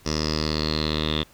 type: tone with low-pass filter sweep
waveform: 10% pulse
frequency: 77.2 Hz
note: D#2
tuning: 13 cents flat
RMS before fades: -25 dBFS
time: 0.05-1.24 s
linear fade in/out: 20 ms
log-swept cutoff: 5500 to 3500 Hz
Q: 9.9
effects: pink hiss -54 dBFS RMS until 1.33 s